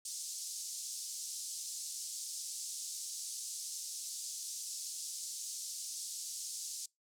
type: band-pass noise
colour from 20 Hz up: white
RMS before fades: -43 dBFS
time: 0.05-6.86 s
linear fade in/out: 5 ms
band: 4900 to 8800 Hz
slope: 24 dB/octave
effects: noise-tail reverb RT60 0.2 s tail -25 dB re dry